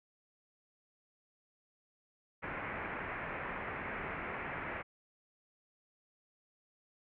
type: low-pass noise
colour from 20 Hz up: white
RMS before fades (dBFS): -41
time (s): 2.42-4.83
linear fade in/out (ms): 20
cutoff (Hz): 2300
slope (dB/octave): 48
effects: none

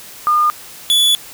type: tone pair in turn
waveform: sine / 45% pulse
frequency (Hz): 1214 / 3434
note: D#6 / A7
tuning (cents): -43 / -43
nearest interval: octave + tritone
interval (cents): 1800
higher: second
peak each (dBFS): -10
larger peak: neither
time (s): 0.27-0.5 / 0.9-1.15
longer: second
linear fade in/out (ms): 0
effects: white hiss -36 dBFS RMS until 1.33 s

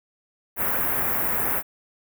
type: band-stop noise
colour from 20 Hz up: white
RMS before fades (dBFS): -24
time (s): 0.56-1.63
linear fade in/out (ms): 50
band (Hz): 1900 to 13000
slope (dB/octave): 24
effects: none

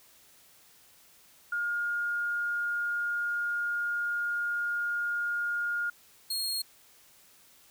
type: tone pair in turn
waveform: sine / sawtooth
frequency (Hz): 1420 / 4269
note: F6 / C8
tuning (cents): +28 / +34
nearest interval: octave + perfect fifth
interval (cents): 1906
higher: second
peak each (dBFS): -28 / -27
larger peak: second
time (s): 1.52-5.9 / 6.3-6.62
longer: first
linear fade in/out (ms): 5
effects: white hiss -59 dBFS RMS until 7.7 s

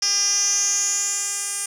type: tone with band-pass filter sweep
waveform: 10% pulse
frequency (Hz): 402.2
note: G4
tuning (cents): +44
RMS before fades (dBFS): -22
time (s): 0.02-1.66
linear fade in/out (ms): 5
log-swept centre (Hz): 5300 to 8500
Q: 7.8
effects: none

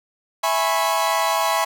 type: chord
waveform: 40% pulse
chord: C# minor seventh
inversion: first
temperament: equal with one note detuned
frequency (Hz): 659.3 / 830.6 / 987.8 / 1092.2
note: E5 / G#5 / B5 / C#6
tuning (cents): 0 / 0 / 0 / -26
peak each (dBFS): -23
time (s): 0.43-1.65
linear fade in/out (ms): 10
effects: none

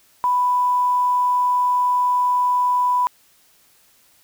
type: tone with quantisation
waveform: sine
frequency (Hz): 990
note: B5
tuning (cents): +4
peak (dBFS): -15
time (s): 0.24-3.07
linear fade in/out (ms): 0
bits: 7
effects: white hiss -56 dBFS RMS until 4.23 s

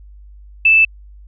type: tone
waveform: sine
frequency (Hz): 2637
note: E7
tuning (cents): 0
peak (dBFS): -7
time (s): 0.65-0.85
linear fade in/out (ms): 5
effects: added 50 Hz sine -37 dBFS peak until 1.27 s

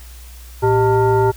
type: tone with frequency modulation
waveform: sine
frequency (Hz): 392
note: G4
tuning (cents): 0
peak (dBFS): -11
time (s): 0.62-1.32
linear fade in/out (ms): 20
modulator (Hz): 505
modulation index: 1.1
effects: added 60 Hz sine -35 dBFS peak until 1.36 s + white hiss -44 dBFS RMS until 1.36 s

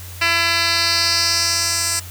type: tone with band-pass filter sweep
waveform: 10% pulse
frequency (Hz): 336.2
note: E4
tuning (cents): +34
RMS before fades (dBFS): -18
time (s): 0.21-2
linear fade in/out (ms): 10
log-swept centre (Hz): 3000 to 7600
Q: 2.4
effects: added 90 Hz sine -33 dBFS peak until 2.1 s + white hiss -38 dBFS RMS until 2.1 s

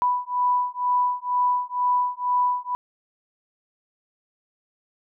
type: beating tone pair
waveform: sine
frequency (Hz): 987.8 / 989.9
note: B5 / B5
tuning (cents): 0 / +4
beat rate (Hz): 2.1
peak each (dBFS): -23 / -23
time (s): 0.02-2.75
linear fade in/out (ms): 0
effects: none

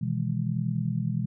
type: chord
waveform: sine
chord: E major seventh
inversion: second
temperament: just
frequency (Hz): 123.61 / 154.51 / 164.81 / 206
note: B2 / D#3 / E3 / G#3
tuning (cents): +2 / -12 / 0 / -14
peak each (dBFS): -29 / -34 / -30 / -32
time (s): 0.01-1.26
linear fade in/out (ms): 10
effects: none

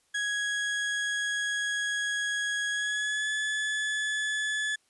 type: tone with pitch glide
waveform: 35% pulse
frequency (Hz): 1661.2 to 1718.8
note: G#6 to A6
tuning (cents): 0 to -41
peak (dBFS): -26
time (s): 0.14-4.76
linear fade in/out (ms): 10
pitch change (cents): +59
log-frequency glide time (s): 2.71-3.29
effects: white hiss -69 dBFS RMS until 4.89 s + resampled to 24000 Hz

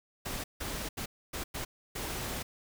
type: noise bursts at uneven times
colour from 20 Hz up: pink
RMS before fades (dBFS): -37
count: 6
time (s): 0.25-0.44 / 0.6-0.89 / 0.97-1.06 / 1.33-1.44 / 1.54-1.65 / 1.95-2.43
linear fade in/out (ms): 10
effects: none

